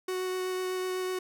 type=tone with vibrato; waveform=45% pulse; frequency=370 Hz; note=F#4; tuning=in tune; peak=-30 dBFS; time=0.08-1.19 s; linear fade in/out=5 ms; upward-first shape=sine; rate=8 Hz; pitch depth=8 cents each way; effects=none